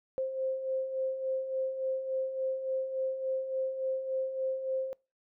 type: beating tone pair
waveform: sine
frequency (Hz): 523.3 / 526.8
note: C5 / C5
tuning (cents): 0 / +12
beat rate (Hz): 3.5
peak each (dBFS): -39 / -31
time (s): 0.18-4.93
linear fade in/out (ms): 0
effects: noise-tail reverb RT60 0.3 s tail -26 dB re dry